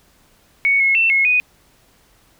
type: tone with pitch steps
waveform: sine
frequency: 2223 / 2175 / 2683 / 2172 / 2486 Hz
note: C#7 / C#7 / E7 / C#7 / D#7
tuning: +4 / -33 / +30 / -36 / -2 cents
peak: -12 dBFS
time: 0.65-1.4 s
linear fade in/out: 0 ms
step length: 150 ms
effects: pink hiss -55 dBFS RMS until 2.39 s